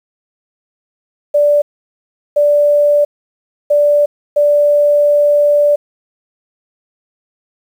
sine tone bursts at uneven times, 585 Hz, D5, 7 cents flat, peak -7 dBFS, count 4, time 1.34-1.62 / 2.36-3.05 / 3.7-4.06 / 4.36-5.76 s, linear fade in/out 10 ms, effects 7-bit

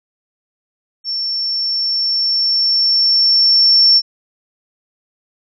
sine tone with level ramp, 5430 Hz, F8, 50 cents flat, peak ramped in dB -18 to -6 dBFS, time 1.04-4.02 s, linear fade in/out 50 ms, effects none

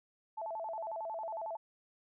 sine tone with vibrato, 760 Hz, F#5, 46 cents sharp, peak -37 dBFS, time 0.37-1.57 s, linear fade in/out 10 ms, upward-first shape square, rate 11 Hz, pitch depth 240 cents each way, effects none

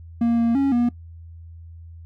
triangle tone with pitch steps, 233.6 / 232.3 / 275.6 / 239.9 Hz, A#3 / A#3 / C#4 / A#3, +4 / -6 / -10 / +50 cents, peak -14 dBFS, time 0.21-0.89 s, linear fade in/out 5 ms, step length 170 ms, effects noise-tail reverb RT60 0.1 s tail -19 dB re dry + added 83 Hz sine -38 dBFS peak until 2.05 s

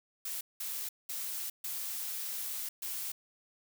blue noise bursts at uneven times, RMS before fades -38 dBFS, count 5, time 0.25-0.41 / 0.6-0.89 / 1.09-1.5 / 1.64-2.69 / 2.82-3.12 s, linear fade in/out 5 ms, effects none

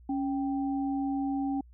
sine tone pair together, 276.9 / 783.2 Hz, C#4 / G5, -2 / -2 cents, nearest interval octave + tritone, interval 1800 cents, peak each -28 / -36 dBFS, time 0.09-1.61 s, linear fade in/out 5 ms, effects added 60 Hz sine -51 dBFS peak until 1.73 s

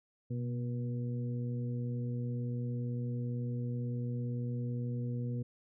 harmonic tone with a mistuned harmonic, 120.6 Hz, B2, 41 cents flat, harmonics 1 / 2 / 3 / 4, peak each -34 / -40 / -52 / -47 dBFS, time 0.3-5.43 s, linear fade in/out 10 ms, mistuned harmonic 1, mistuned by +38 cents, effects none

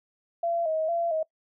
sine tone with vibrato, 656 Hz, E5, 9 cents flat, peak -24 dBFS, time 0.43-1.23 s, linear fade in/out 5 ms, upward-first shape square, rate 2.2 Hz, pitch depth 62 cents each way, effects noise-tail reverb RT60 0.1 s tail -22 dB re dry

